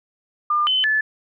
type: tone with pitch steps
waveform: sine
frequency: 1202 / 3045 / 1734 Hz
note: D6 / F#7 / A6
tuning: +40 / +49 / -26 cents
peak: -16 dBFS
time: 0.5-1.01 s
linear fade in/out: 5 ms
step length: 170 ms
effects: none